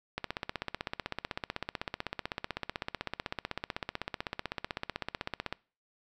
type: click train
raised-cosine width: 0.3 ms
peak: -17 dBFS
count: 86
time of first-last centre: 0.18-5.526 s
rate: 15.9 Hz
effects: noise-tail reverb RT60 0.4 s tail -24 dB re dry